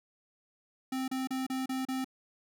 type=tone bursts; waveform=square; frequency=261.6 Hz; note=C4; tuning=in tune; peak=-32 dBFS; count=6; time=0.92-2.045 s; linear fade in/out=5 ms; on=160 ms; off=33 ms; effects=none